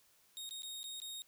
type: tone with dropouts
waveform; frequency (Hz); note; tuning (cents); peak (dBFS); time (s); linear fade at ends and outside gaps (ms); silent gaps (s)
sawtooth; 3729; A#7; 0; -40; 0.37-1.22; 0; 0.492-0.509 / 0.621-0.632 / 0.831-0.841 / 1.001-1.018
effects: white hiss -69 dBFS RMS until 1.27 s